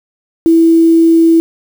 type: tone with quantisation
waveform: sine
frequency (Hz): 329.6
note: E4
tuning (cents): 0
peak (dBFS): -4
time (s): 0.46-1.4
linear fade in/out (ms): 0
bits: 5
effects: none